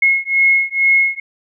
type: beating tone pair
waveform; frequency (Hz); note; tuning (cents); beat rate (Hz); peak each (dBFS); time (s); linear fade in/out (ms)
sine; 2167 / 2169.2; C#7 / C#7; -40 / -38; 2.2; -14; 0.02-1.2; 5
effects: none